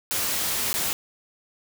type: noise with dropouts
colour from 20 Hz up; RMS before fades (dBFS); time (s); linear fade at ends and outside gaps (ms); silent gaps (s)
white; -26; 0.11-0.93; 0; 0.73-0.74
effects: none